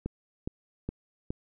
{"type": "click train", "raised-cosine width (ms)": 3, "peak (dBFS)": -19, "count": 4, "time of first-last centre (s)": [0.06, 1.305], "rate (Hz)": 2.41, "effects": []}